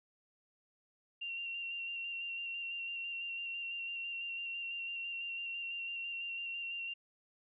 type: tone with vibrato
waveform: sine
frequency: 2758 Hz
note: F7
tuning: 22 cents flat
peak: -38 dBFS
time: 1.21-6.94 s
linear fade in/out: 10 ms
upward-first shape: square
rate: 6 Hz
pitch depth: 17 cents each way
effects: none